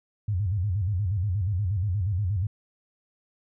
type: tone with vibrato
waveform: sine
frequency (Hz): 96.3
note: G2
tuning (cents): -30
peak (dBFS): -23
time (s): 0.28-2.47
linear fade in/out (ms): 5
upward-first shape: square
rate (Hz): 8.4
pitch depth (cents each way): 150
effects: none